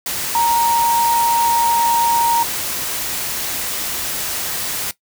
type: tone in noise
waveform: sine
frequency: 934 Hz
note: A#5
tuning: 3 cents sharp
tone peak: -13 dBFS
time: 0.35-2.43 s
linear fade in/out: 2 ms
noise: white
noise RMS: -23 dBFS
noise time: 0.06-4.91 s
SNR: +7 dB
effects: noise-tail reverb RT60 0.1 s tail -17 dB re dry